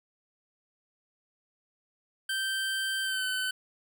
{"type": "tone with pitch glide", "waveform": "25% pulse", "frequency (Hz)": [1560, 1517.3], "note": ["G6", "F#6"], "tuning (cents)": [-9, 43], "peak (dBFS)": -25, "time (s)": [2.29, 3.51], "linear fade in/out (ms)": 5, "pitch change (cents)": -48, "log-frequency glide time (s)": [3.03, 3.25], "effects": []}